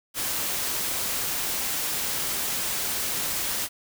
white noise, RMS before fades -28 dBFS, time 0.14-3.69 s, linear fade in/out 50 ms, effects none

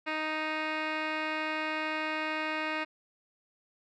10% pulse tone with low-pass filter, 311.1 Hz, D#4, in tune, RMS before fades -33 dBFS, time 0.06-2.85 s, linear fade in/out 20 ms, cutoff 2800 Hz, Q 5.1, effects none

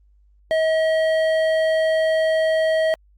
sine tone with hard clipping, 638 Hz, D#5, 43 cents sharp, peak -18 dBFS, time 0.51-2.94 s, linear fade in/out 0 ms, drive 10 dB, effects added 50 Hz sine -52 dBFS peak until 3.17 s + Opus 32 kbps

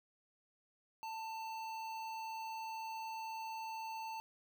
square tone with notch filter, 891 Hz, A5, 22 cents sharp, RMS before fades -44 dBFS, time 1.03-4.2 s, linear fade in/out 0 ms, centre 9700 Hz, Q 0.74, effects none

